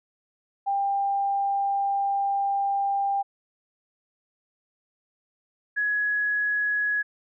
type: tone pair in turn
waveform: sine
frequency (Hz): 795 / 1678.7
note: G5 / G#6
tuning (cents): +24 / +18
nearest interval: octave + minor second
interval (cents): 1294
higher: second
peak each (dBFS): -22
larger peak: neither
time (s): 0.66-3.23 / 5.76-7.03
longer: first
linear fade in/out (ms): 20
effects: none